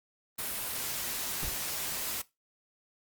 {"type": "noise", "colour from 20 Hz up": "white", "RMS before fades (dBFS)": -35, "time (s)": [0.38, 2.22], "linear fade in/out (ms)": 10}
{"type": "noise with exponential decay", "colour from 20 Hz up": "brown", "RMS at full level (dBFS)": -32, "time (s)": [1.43, 1.64], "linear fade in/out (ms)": 0, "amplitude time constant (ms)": 45}
{"effects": ["noise-tail reverb RT60 0.2 s tail -18 dB re dry", "Opus 32 kbps"]}